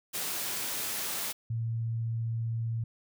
white high-pass noise, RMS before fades -34 dBFS, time 0.13-1.33 s, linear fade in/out 20 ms, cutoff 110 Hz, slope 12 dB/octave
sine tone, 114.4 Hz, A#2, 32 cents flat, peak -29 dBFS, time 1.5-2.84 s, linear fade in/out 5 ms
effects none

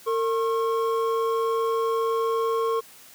triangle tone pair together, 455.3 / 1083 Hz, A#4 / C#6, -41 / -41 cents, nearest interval octave + minor third, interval 1500 cents, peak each -21 / -25 dBFS, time 0.06-2.81 s, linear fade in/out 20 ms, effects white hiss -49 dBFS RMS until 3.14 s + high-pass 100 Hz 12 dB/octave

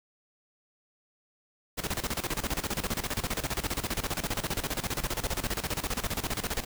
pink noise with tremolo, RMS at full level -30 dBFS, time 1.77-6.65 s, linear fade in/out 20 ms, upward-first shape square, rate 15 Hz, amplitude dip 80%, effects none

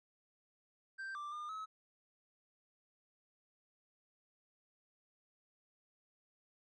triangle tone with pitch steps, 1568 / 1178 / 1208 / 1287 Hz, G6 / D6 / D6 / E6, 0 / +5 / +48 / -42 cents, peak -40 dBFS, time 0.98-1.66 s, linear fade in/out 20 ms, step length 170 ms, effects resampled to 22050 Hz

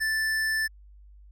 sine tone with tanh clipping, 1760 Hz, A6, in tune, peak -26 dBFS, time 0-0.68 s, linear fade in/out 20 ms, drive 17 dB, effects added 50 Hz sine -48 dBFS peak until 1.31 s

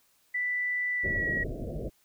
sine tone with pitch glide, 1979 to 1912.7 Hz, B6 to A#6, +3 to +44 cents, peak -27 dBFS, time 0.34-1.44 s, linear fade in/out 10 ms, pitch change -59 cents, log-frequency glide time 0.95-1.3 s
pink low-pass noise, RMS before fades -35 dBFS, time 1.03-1.9 s, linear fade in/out 20 ms, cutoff 660 Hz, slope 96 dB/octave
effects white hiss -67 dBFS RMS until 2.04 s

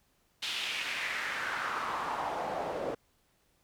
pink noise with band-pass filter sweep, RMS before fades -35 dBFS, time 0.42-2.95 s, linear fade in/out 10 ms, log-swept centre 3400 to 510 Hz, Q 2.5, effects pink hiss -71 dBFS RMS until 3.63 s

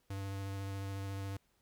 square tone with vibrato, 98 Hz, G2, in tune, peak -39 dBFS, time 0.1-1.37 s, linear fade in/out 5 ms, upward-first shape square, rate 14 Hz, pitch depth 10 cents each way, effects pink hiss -75 dBFS RMS until 1.61 s

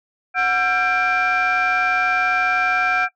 sine tone cluster, 735 / 1352 / 1588 / 2366 Hz, F#5 / E6 / G6 / D7, -12 / +43 / +22 / +12 cents, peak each -20 dBFS, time 0.34-3.09 s, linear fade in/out 50 ms, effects noise-tail reverb RT60 0.1 s tail -19 dB re dry + tanh soft clip ceiling -11 dBFS

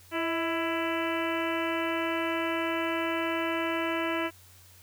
harmonic tone with a mistuned harmonic, 332.3 Hz, E4, 14 cents sharp, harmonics 1 / 2 / 3 / 4 / 5 / 6 / 7 / 8 / 9, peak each -31 / -34 / -36 / -37 / -38 / -39 / -39 / -40 / -41 dBFS, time 0.11-4.31 s, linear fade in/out 50 ms, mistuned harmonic 2, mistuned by -47 cents, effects added 91 Hz sine -56 dBFS peak until 4.82 s + white hiss -56 dBFS RMS until 4.82 s

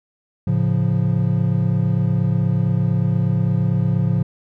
triangle chord, A augmented, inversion none, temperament equal, 110 / 138.59 / 174.61 Hz, A2 / C#3 / E#3, 0 / 0 / 0 cents, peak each -18 dBFS, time 0.47-4.23 s, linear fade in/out 5 ms, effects none

